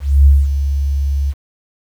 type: tone with ADSR envelope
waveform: sine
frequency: 69.8 Hz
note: C#2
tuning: 13 cents sharp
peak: -3 dBFS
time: 0-1.34 s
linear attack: 260 ms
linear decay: 210 ms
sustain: -10 dB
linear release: 45 ms
effects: 7-bit